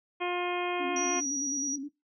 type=harmonic tone; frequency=355.1 Hz; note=F4; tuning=29 cents sharp; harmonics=1 / 2 / 3 / 4 / 5 / 6 / 7 / 8 / 9; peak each=-32 / -35 / -36 / -44 / -46 / -40 / -38 / -51 / -43 dBFS; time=0.2-1.21 s; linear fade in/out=20 ms
type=tone with vibrato; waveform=sine; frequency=280 Hz; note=C#4; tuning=18 cents sharp; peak=-34 dBFS; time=0.79-1.89 s; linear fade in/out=20 ms; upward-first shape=square; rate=9.6 Hz; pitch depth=67 cents each way
type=tone; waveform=sine; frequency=5780 Hz; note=F#8; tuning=41 cents flat; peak=-29 dBFS; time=0.96-1.76 s; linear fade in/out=5 ms
effects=noise-tail reverb RT60 0.2 s tail -20 dB re dry